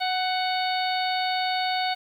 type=harmonic tone with a mistuned harmonic; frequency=740 Hz; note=F#5; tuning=in tune; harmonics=1 / 2 / 3 / 4 / 5 / 6; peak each=-25 / -34 / -33 / -36 / -33 / -33 dBFS; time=0-1.95 s; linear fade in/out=20 ms; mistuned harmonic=2; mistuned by=+19 cents; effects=9-bit